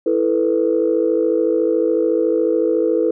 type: chord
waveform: sine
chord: E suspended fourth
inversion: none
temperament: equal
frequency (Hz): 329.6 / 440 / 493.9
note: E4 / A4 / B4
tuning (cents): 0 / 0 / 0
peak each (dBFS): -18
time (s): 0.06-3.11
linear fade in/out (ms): 5
effects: tanh soft clip ceiling -5 dBFS